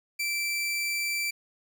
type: tone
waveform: sawtooth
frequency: 2336 Hz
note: D7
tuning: 10 cents flat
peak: -24 dBFS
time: 0.19-1.31 s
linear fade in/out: 10 ms
effects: none